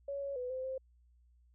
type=tone with pitch steps; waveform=sine; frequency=560 / 557 / 498.2 / 517 / 525 Hz; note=C#5 / C#5 / B4 / C5 / C5; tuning=+18 / +8 / +15 / -21 / +6 cents; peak=-36 dBFS; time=0.08-0.78 s; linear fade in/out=5 ms; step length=140 ms; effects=added 60 Hz sine -63 dBFS peak until 1.54 s